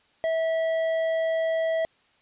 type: tone with tanh clipping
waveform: sine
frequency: 650 Hz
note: E5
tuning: 24 cents flat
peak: -24 dBFS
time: 0.24-1.85 s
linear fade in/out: 0 ms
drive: 9 dB
effects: white hiss -63 dBFS RMS until 2.21 s + resampled to 8000 Hz